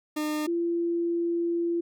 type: tone pair in turn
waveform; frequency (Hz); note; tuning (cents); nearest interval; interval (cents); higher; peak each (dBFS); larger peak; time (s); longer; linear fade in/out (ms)
40% pulse / sine; 303.6 / 340.8; D#4 / F4; -42 / -42; major second; 200; second; -26 / -24; second; 0.16-0.47 / 0.47-1.81; second; 10
effects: none